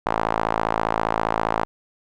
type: tone with band-pass filter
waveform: sawtooth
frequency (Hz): 55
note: A1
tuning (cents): 0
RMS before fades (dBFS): -23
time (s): 0.06-1.65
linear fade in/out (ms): 0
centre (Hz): 920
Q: 2
effects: none